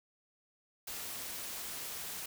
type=noise; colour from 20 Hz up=white; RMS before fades=-42 dBFS; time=0.87-2.26 s; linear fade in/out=5 ms; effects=none